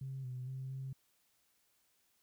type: tone with pitch steps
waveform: sine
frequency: 133.8 / 126.5 / 131.9 / 133.3 Hz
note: C3 / B2 / C3 / C3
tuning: +39 / +42 / +14 / +33 cents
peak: -39 dBFS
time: 0.01-0.93 s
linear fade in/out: 5 ms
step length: 230 ms
effects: tanh soft clip ceiling -35 dBFS + white hiss -75 dBFS RMS until 2.22 s